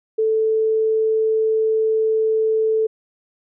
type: tone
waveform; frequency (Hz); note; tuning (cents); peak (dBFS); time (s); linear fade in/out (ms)
sine; 439.9; A4; 0; -15; 0.18-2.87; 10
effects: none